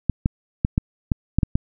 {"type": "clicks", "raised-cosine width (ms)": 5, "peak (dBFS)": -5, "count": 8, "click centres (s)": [0.097, 0.259, 0.649, 0.779, 1.118, 1.386, 1.432, 1.555], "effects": []}